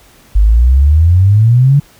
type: exponential sweep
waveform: sine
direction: up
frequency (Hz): 49 to 146.1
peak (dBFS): -4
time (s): 0.35-1.8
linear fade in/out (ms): 10
effects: pink hiss -44 dBFS RMS until 1.99 s